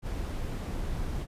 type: noise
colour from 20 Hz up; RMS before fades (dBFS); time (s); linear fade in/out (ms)
brown; -33; 0.02-1.27; 50
effects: resampled to 32000 Hz